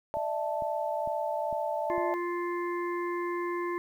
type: chord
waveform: sine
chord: D suspended second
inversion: none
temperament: equal with one note detuned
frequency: 596.9 / 659.3 / 880 Hz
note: D5 / E5 / A5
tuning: +28 / 0 / 0 cents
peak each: -33 dBFS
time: 0.14-2.14 s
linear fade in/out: 0 ms
type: click train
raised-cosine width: 3 ms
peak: -32 dBFS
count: 5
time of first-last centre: 0.17-1.98 s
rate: 2.21 Hz
type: harmonic tone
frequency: 349.2 Hz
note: F4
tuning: in tune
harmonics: 1 / 3 / 5 / 6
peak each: -31 / -35 / -43 / -43 dBFS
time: 1.9-3.78 s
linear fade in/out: 0 ms
effects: 10-bit